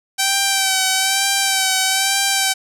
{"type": "tone with vibrato", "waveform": "5% pulse", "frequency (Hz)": 773, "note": "G5", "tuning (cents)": -24, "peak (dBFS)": -3, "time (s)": [0.18, 2.54], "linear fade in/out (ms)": 20, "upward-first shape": "sine", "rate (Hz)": 1.1, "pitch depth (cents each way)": 32, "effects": []}